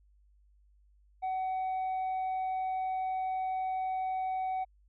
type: tone with tanh clipping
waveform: triangle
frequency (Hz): 752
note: F#5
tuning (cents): +28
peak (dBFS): -31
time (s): 1.22-4.65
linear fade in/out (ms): 20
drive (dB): 7
effects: added 50 Hz sine -61 dBFS peak until 4.88 s